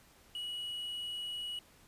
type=tone with quantisation; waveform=triangle; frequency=2920 Hz; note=F#7; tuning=24 cents flat; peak=-36 dBFS; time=0.35-1.59 s; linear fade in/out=2 ms; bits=10; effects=pink hiss -62 dBFS RMS until 1.87 s + resampled to 32000 Hz